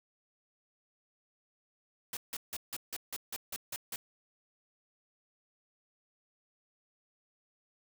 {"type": "noise bursts", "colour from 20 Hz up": "white", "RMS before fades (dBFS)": -39, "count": 10, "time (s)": [2.13, 3.96], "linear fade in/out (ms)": 2, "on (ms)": 39, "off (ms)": 160, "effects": []}